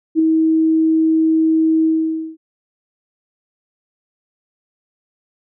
sine tone with ADSR envelope, 320 Hz, D#4, 49 cents sharp, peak -8 dBFS, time 0.15-2.37 s, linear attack 43 ms, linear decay 4 ms, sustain -3 dB, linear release 520 ms, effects none

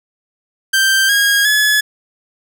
sawtooth tone with pitch steps, 1568 / 1635.5 / 1706 Hz, G6 / G#6 / G#6, 0 / -27 / +46 cents, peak -7 dBFS, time 0.73-1.81 s, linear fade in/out 10 ms, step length 360 ms, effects none

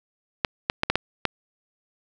clicks, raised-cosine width 0.3 ms, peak -4 dBFS, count 6, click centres 0.448 / 0.699 / 0.834 / 0.9 / 0.956 / 1.253 s, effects none

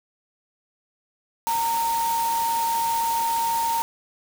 sine tone in noise, 921 Hz, A#5, 21 cents flat, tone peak -21 dBFS, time 1.47-3.82 s, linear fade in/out 0 ms, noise white, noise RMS -32 dBFS, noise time 1.47-3.82 s, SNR +8 dB, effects none

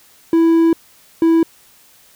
triangle tone pair in turn, 329.9 / 328.7 Hz, E4 / E4, +1 / -5 cents, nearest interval unison, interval 6 cents, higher first, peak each -7 dBFS, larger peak neither, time 0.33-0.73 / 1.22-1.43 s, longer first, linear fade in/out 2 ms, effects white hiss -49 dBFS RMS until 2.15 s

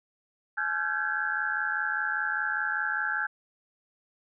sine tone cluster, 851 / 1372 / 1544 / 1629 / 1689 Hz, G#5 / F6 / G6 / G#6 / G#6, +42 / -31 / -27 / -34 / +29 cents, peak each -37 / -33 / -30 / -34 / -35 dBFS, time 0.57-3.27 s, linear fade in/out 10 ms, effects none

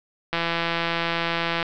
click train, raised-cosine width 0.3 ms, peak -8 dBFS, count 219, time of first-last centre 0.33-1.628 s, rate 168 Hz, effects low-pass 5000 Hz 12 dB/octave

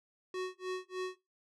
square tone with tremolo, 370 Hz, F#4, in tune, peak -34 dBFS, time 0.34-1.17 s, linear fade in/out 2 ms, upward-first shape sine, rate 3.3 Hz, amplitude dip 100%, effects noise-tail reverb RT60 0.2 s tail -18 dB re dry + low-pass 6000 Hz 12 dB/octave

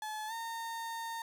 35% pulse tone with pitch glide, 859 to 915.4 Hz, A5 to A#5, -42 to -32 cents, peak -36 dBFS, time 0.02-1.22 s, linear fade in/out 2 ms, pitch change +110 cents, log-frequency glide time 0.27-0.33 s, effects none

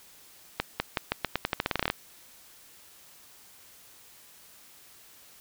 accelerating click train, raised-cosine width 0.3 ms, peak -9 dBFS, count 17, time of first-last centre 0.6-1.901 s, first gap 200 ms, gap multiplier 0.86, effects white hiss -54 dBFS RMS until 5.4 s

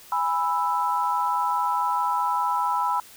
sine chord, E major, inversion first, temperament just, 824.1 / 988.9 / 1318.5 Hz, G#5 / B5 / E6, -14 / +2 / 0 cents, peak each -28 / -23 / -28 dBFS, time 0.12-3 s, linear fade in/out 2 ms, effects white hiss -48 dBFS RMS until 3.16 s

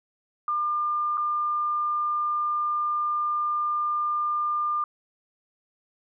sine tone with dropouts, 1200 Hz, D6, 37 cents sharp, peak -23 dBFS, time 0.48-4.84 s, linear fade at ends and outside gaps 2 ms, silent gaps 1.173-1.178 s, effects none

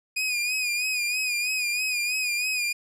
sawtooth tone with vibrato, 2468 Hz, D#7, 15 cents flat, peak -21 dBFS, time 0.16-2.73 s, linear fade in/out 10 ms, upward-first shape sine, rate 3.1 Hz, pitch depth 57 cents each way, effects low-pass 12000 Hz 12 dB/octave

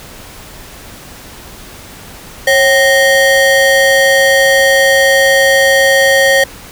square ring-modulated tone, 656 Hz, E5, 9 cents flat, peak -4 dBFS, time 2.47-6.44 s, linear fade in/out 5 ms, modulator 1200 Hz, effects pink hiss -33 dBFS RMS until 6.71 s

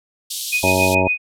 pink band-pass noise, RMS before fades -27 dBFS, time 0.3-0.95 s, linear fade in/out 10 ms, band 3200 to 14000 Hz, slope 48 dB/octave
sine tone with tremolo, 2489 Hz, D#7, in tune, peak -14 dBFS, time 0.52-1.18 s, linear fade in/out 10 ms, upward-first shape triangle, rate 7.2 Hz, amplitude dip 100%
harmonic tone, 93.4 Hz, F#2, 17 cents sharp, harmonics 1 / 2 / 3 / 4 / 5 / 6 / 7 / 9 / 10, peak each -23 / -25 / -24 / -24 / -27 / -22 / -22 / -24 / -25 dBFS, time 0.63-1.08 s, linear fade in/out 5 ms
effects none

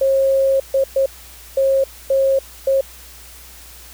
sine tone bursts at uneven times, 540 Hz, C#5, 45 cents flat, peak -12 dBFS, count 6, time 0.01-0.6 / 0.74-0.84 / 0.96-1.06 / 1.57-1.84 / 2.1-2.39 / 2.67-2.81 s, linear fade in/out 5 ms, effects added 60 Hz sine -43 dBFS peak until 3.93 s + white hiss -41 dBFS RMS until 3.93 s

